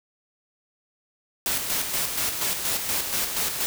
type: noise with tremolo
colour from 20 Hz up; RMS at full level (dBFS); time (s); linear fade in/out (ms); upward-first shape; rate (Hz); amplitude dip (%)
white; -25; 1.46-3.66; 0; square; 4.2; 45
effects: none